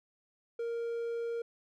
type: tone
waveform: triangle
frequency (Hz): 466.2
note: A#4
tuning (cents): 0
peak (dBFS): -31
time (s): 0.59-1.42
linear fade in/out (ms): 5
effects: none